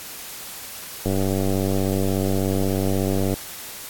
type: click train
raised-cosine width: 2 ms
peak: -10 dBFS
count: 221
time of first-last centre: 1.06-3.34 s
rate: 96.5 Hz
effects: white hiss -36 dBFS RMS until 3.89 s + AAC 64 kbps